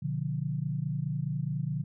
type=chord; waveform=sine; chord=B diminished; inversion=none; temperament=just; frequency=123.47 / 148.16 / 177.8 Hz; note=B2 / D3 / F3; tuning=0 / +16 / +31 cents; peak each=-35 / -31 / -36 dBFS; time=0.02-1.84 s; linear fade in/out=10 ms; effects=none